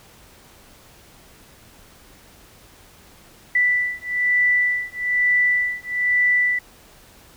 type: beating tone pair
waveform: sine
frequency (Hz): 1975.5 / 1976.6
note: B6 / B6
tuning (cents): 0 / +1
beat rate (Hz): 1.1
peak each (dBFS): -20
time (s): 3.55-6.59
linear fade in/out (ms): 5
effects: pink hiss -49 dBFS RMS until 7.36 s